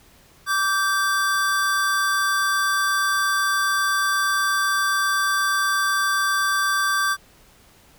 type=tone pair together; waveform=square; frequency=1160.8 / 1568 Hz; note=D6 / G6; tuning=-21 / 0 cents; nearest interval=perfect fourth; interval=521 cents; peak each=-23 / -22 dBFS; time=0.46-7.17 s; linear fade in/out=50 ms; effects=pink hiss -53 dBFS RMS until 7.98 s